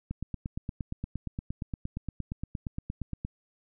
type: click train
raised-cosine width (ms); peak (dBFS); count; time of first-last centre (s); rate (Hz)
5; -21; 28; 0.11-3.25; 8.6
effects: none